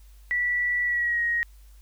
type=tone with pitch glide; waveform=sine; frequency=1955 to 1883 Hz; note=B6 to A#6; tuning=-18 to +17 cents; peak=-22 dBFS; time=0.31-1.43 s; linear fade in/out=0 ms; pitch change=-65 cents; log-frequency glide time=0.83-1.22 s; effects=added 50 Hz sine -47 dBFS peak until 1.81 s + white hiss -62 dBFS RMS until 1.81 s